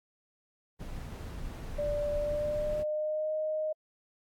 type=noise; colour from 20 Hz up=brown; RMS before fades=-39 dBFS; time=0.79-2.84 s; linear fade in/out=20 ms
type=tone with pitch glide; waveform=sine; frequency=587.3 to 620.4 Hz; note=D5 to D#5; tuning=0 to -5 cents; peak=-29 dBFS; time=1.78-3.73 s; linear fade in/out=10 ms; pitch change=+95 cents; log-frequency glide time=2.15-3.32 s
effects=AAC 64 kbps